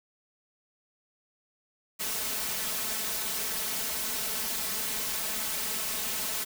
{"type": "noise with comb filter", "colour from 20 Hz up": "white", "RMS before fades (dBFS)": -32, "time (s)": [1.99, 6.45], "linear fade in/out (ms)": 20, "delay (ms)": 4.6, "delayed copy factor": 1, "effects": []}